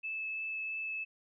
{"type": "tone with vibrato", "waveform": "sine", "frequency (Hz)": 2615, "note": "E7", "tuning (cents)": -15, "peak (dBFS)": -35, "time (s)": [0.03, 1.05], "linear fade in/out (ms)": 20, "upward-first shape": "triangle", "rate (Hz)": 3, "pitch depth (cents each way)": 8, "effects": []}